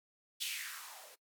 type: noise with band-pass filter sweep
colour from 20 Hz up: violet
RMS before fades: -44 dBFS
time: 0.4-1.16 s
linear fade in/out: 20 ms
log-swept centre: 3400 to 450 Hz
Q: 3.6
effects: noise-tail reverb RT60 0.1 s tail -19 dB re dry